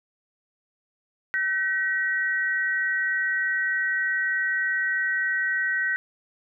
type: tone pair together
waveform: sine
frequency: 1527.3 / 1904 Hz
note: G6 / A#6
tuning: -46 / +36 cents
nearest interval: major third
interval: 382 cents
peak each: -25 dBFS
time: 1.34-5.96 s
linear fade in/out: 0 ms
effects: none